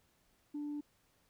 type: tone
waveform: sine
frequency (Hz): 293.7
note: D4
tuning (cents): 0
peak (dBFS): -36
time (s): 0.54-0.81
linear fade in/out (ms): 10
effects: tanh soft clip ceiling -35 dBFS + pink hiss -73 dBFS RMS until 1.29 s